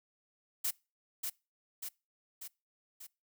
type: noise with echo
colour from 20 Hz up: blue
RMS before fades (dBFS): -33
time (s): 0.64-0.71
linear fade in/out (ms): 10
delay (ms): 590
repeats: 4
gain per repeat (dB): -4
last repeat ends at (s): 3.07
effects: noise-tail reverb RT60 0.3 s tail -25 dB re dry